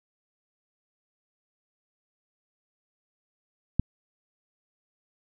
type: click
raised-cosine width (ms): 5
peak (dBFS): -9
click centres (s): 3.796
effects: none